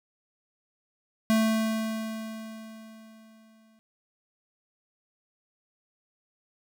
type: tone with exponential decay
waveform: square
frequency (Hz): 220.9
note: A3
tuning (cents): +7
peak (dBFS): -20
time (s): 1.3-3.79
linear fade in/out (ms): 0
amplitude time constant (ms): 540
effects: none